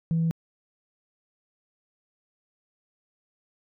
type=tone; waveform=sine; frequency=164.2 Hz; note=E3; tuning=6 cents flat; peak=-20 dBFS; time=0.11-0.31 s; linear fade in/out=0 ms; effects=tanh soft clip ceiling -18 dBFS